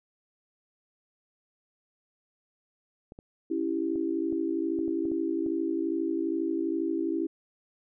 clicks, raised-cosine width 2 ms, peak -31 dBFS, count 9, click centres 3.121 / 3.189 / 3.957 / 4.326 / 4.789 / 4.88 / 5.054 / 5.117 / 5.463 s
sine chord, C# diminished, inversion none, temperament equal, 277.2 / 329.6 / 392 Hz, C#4 / E4 / G4, 0 / 0 / 0 cents, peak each -33 / -28 / -34 dBFS, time 3.5-7.27 s, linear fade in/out 10 ms
effects none

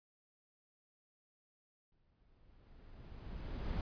brown noise with exponential growth, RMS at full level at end -36 dBFS, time 1.92-3.81 s, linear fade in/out 1 ms, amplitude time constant 410 ms, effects resampled to 11025 Hz

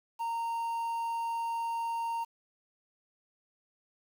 triangle tone with quantisation, 924 Hz, A#5, 16 cents flat, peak -29 dBFS, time 0.19-2.25 s, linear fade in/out 20 ms, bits 9, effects none

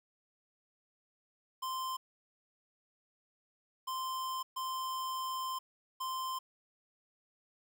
square tone bursts at uneven times, 1041 Hz, C6, 9 cents flat, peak -36 dBFS, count 4, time 1.62-1.97 / 3.87-4.43 / 4.56-5.59 / 6-6.39 s, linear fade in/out 10 ms, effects 11-bit

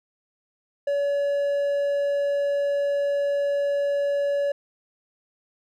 triangle tone, 568 Hz, C#5, 42 cents sharp, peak -19 dBFS, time 0.87-4.52 s, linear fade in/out 5 ms, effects none

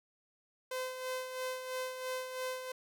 sawtooth tone with tremolo, 513 Hz, C5, 34 cents flat, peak -31 dBFS, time 0.71-2.72 s, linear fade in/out 5 ms, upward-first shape sine, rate 3 Hz, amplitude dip 55%, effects none

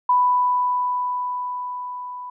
sine tone with level ramp, 992 Hz, B5, 7 cents sharp, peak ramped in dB -13 to -31 dBFS, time 0.09-2.3 s, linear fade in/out 5 ms, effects none

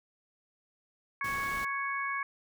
harmonic tone, 554.4 Hz, C#5, in tune, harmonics 2 / 3 / 4, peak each -34 / -36 / -36 dBFS, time 1.21-2.23 s, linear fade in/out 2 ms
pink noise, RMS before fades -43 dBFS, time 1.24-1.65 s, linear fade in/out 5 ms
effects none

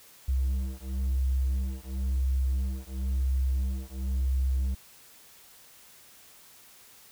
triangle beating tone pair, 65.1 / 66.07 Hz, C2 / C2, -8 / +17 cents, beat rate 0.97 Hz, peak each -25 dBFS, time 0.28-4.75 s, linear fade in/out 10 ms, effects tanh soft clip ceiling -21 dBFS + white hiss -54 dBFS RMS until 7.11 s

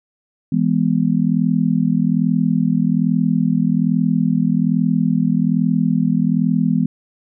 sine chord, E major, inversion none, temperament just, 164.81 / 206 / 247.2 Hz, E3 / G#3 / B3, 0 / -14 / +2 cents, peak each -18 dBFS, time 0.52-6.86 s, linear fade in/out 5 ms, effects none

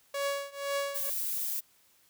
sawtooth tone with tremolo, 561 Hz, C#5, 21 cents sharp, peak -24 dBFS, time 0.14-1.1 s, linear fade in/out 5 ms, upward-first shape triangle, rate 2 Hz, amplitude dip 95%
violet noise, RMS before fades -33 dBFS, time 0.94-1.61 s, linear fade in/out 20 ms
effects white hiss -65 dBFS RMS until 2.09 s

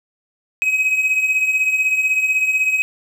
triangle beating tone pair, 2523 / 2539 Hz, D#7 / D#7, +23 / +34 cents, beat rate 16 Hz, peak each -21 / -14 dBFS, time 0.62-2.82 s, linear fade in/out 0 ms, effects none

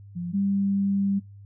sine tone pair in turn, 174.61 / 197.79 Hz, F3 / G3, 0 / +16 cents, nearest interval major second, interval 216 cents, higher second, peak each -28 / -21 dBFS, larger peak second, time 0.15-0.33 / 0.33-1.2 s, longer second, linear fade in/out 20 ms, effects noise-tail reverb RT60 0.2 s tail -24 dB re dry + added 100 Hz sine -43 dBFS peak until 1.45 s

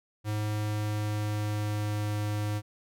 square tone with pitch glide, 106 to 104.84 Hz, G#2 to G#2, +36 to +17 cents, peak -29 dBFS, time 0.24-2.62 s, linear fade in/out 50 ms, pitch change -19 cents, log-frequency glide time 0.38-2.12 s, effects none

